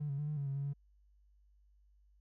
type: tone with pitch steps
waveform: triangle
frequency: 147.6 / 139.2 / 148 / 150.9 / 140.9 / 137.4 / 140 / 141.5 Hz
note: D3 / C#3 / D3 / D3 / C#3 / C#3 / C#3 / C#3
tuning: +9 / +8 / +14 / +47 / +29 / -15 / +18 / +36 cents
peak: -31 dBFS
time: 0-0.736 s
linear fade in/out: 20 ms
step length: 92 ms
effects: tanh soft clip ceiling -32 dBFS + added 50 Hz sine -64 dBFS peak until 2.2 s